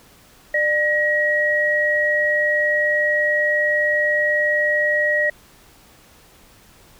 sine tone pair together, 598.5 / 1900 Hz, D5 / A#6, +33 / +33 cents, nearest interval octave + minor sixth, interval 2000 cents, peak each -21 / -17 dBFS, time 0.54-5.3 s, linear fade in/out 5 ms, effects pink hiss -50 dBFS RMS until 6.99 s

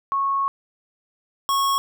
sine / square tone pair in turn, 1100 / 1100 Hz, C#6 / C#6, -14 / -14 cents, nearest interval unison, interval 0 cents, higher neither, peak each -19 dBFS, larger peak neither, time 0.12-0.48 / 1.49-1.78 s, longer first, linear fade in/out 0 ms, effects none

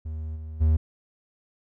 triangle tone with level steps, 78.4 Hz, D#2, 14 cents sharp, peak -28 / -32 / -15 dBFS, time 0.05-0.77 s, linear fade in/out 10 ms, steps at 0.35 / 0.6 s, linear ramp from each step 20 ms, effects none

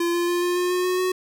square tone with pitch steps, 343.1 / 346.7 / 350.3 / 354 / 357.7 / 361.4 / 365.2 / 369 Hz, F4 / F4 / F4 / F4 / F4 / F#4 / F#4 / F#4, -31 / -13 / +5 / +23 / +41 / -41 / -23 / -5 cents, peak -21 dBFS, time 0-1.12 s, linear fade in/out 5 ms, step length 140 ms, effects none

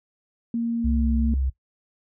sine tone with pitch glide, 232.6 to 227.8 Hz, A#3 to A#3, -4 to -40 cents, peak -22 dBFS, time 0.54-1.34 s, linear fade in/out 2 ms, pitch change -36 cents, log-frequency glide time 0.8-1.06 s
sine tone with vibrato, 65.8 Hz, C2, 10 cents sharp, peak -21 dBFS, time 0.84-1.5 s, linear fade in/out 10 ms, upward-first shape sine, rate 2.5 Hz, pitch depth 30 cents each way
effects noise-tail reverb RT60 0.1 s tail -17 dB re dry

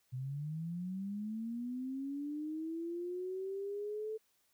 sine linear sweep, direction up, 124.3 to 440 Hz, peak -37 dBFS, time 0.12-4.18 s, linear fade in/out 20 ms, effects white hiss -75 dBFS RMS until 4.53 s

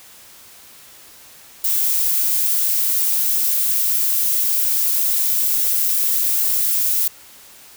violet noise, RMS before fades -18 dBFS, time 1.64-7.08 s, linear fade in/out 5 ms, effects white hiss -44 dBFS RMS until 7.76 s

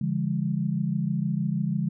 sine tone cluster, 143.9 / 170.2 / 203.9 Hz, D3 / F3 / G#3, -35 / -44 / -32 cents, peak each -28 dBFS, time 0.01-1.89 s, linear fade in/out 5 ms, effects none

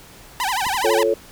sawtooth tone with vibrato, 879 Hz, A5, 2 cents flat, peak -16 dBFS, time 0.4-1.03 s, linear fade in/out 0 ms, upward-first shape sine, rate 12 Hz, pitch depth 270 cents each way
clicks, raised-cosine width 3 ms, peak -22 / -29 dBFS, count 2, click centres 0.667 / 0.746 s
sine chord, F augmented, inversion none, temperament equal, 349.2 / 440 / 554.4 Hz, F4 / A4 / C#5, 0 / 0 / 0 cents, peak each -23 / -18 / -20 dBFS, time 0.84-1.14 s, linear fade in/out 5 ms
effects pink hiss -44 dBFS RMS until 1.31 s

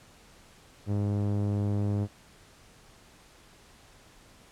sawtooth tone with low-pass filter, 102.2 Hz, G#2, 27 cents flat, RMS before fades -28 dBFS, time 0.86-2.08 s, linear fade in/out 50 ms, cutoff 520 Hz, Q 0.61, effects pink hiss -56 dBFS RMS until 4.51 s + low-pass 10000 Hz 12 dB/octave

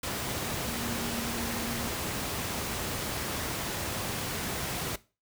sine tone in noise, 233.6 Hz, A#3, 4 cents sharp, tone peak -36 dBFS, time 0.65-1.88 s, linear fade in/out 5 ms, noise pink, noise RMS -33 dBFS, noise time 0.03-4.96 s, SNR -6 dB, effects noise-tail reverb RT60 0.3 s tail -18 dB re dry + high-pass 60 Hz 12 dB/octave

